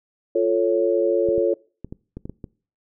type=chord; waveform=sine; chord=F augmented; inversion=none; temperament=equal; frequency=349.2 / 440 / 554.4 Hz; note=F4 / A4 / C#5; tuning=0 / 0 / 0 cents; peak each=-21 dBFS; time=0.35-1.54 s; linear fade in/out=5 ms
type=clicks; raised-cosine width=3 ms; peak=-20 dBFS; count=8; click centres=1.288 / 1.38 / 1.846 / 1.925 / 2.17 / 2.255 / 2.296 / 2.442 s
effects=noise-tail reverb RT60 0.4 s tail -23 dB re dry